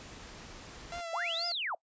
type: noise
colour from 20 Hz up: pink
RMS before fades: -48 dBFS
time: 0-1.01 s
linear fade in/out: 0 ms
type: tone with vibrato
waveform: sawtooth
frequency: 679 Hz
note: F5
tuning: 49 cents flat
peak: -34 dBFS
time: 0.92-1.52 s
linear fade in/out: 2 ms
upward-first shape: sine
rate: 4.1 Hz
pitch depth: 44 cents each way
type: linear two-way sweep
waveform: sine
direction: up then down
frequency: 563 to 5170 to 563 Hz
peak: -32 dBFS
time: 1.13-1.75 s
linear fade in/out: 5 ms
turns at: 1.47 s
effects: noise-tail reverb RT60 0.1 s tail -24 dB re dry + resampled to 16000 Hz